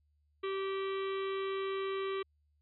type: harmonic tone with a mistuned harmonic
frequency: 387.8 Hz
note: G4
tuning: 19 cents flat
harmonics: 1 / 3 / 4 / 5 / 6 / 7 / 8 / 9 / 10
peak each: -34 / -41 / -55 / -49 / -49 / -53 / -51 / -56 / -54 dBFS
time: 0.43-2.23 s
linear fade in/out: 10 ms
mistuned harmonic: 9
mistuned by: -58 cents
effects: added 74 Hz sine -70 dBFS peak until 2.61 s